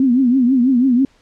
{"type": "tone with vibrato", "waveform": "sine", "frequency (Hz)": 253.6, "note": "B3", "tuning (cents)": 46, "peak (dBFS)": -10, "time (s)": [0, 1.05], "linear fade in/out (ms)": 2, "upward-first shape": "triangle", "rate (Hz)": 6.1, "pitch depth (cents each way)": 150, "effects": ["pink hiss -55 dBFS RMS until 1.21 s", "low-pass 6000 Hz 12 dB/octave"]}